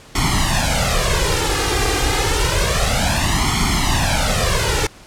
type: noise with flanger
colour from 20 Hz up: pink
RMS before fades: -17 dBFS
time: 0.15-4.87 s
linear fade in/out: 5 ms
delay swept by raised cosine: 0.92 to 2.52 ms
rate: 0.29 Hz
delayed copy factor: +0.95
effects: pink hiss -43 dBFS RMS until 5.06 s + low-pass 9000 Hz 12 dB/octave